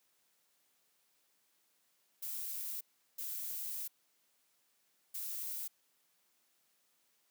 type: noise bursts at uneven times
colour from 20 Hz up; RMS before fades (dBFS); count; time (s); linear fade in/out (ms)
violet; -41; 3; 2.22-2.81 / 3.18-3.88 / 5.14-5.68; 10
effects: white hiss -75 dBFS RMS until 7.3 s + high-pass 150 Hz 12 dB/octave